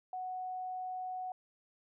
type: tone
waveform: sine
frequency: 740 Hz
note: F#5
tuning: in tune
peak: -37 dBFS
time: 0.13-1.32 s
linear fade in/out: 2 ms
effects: none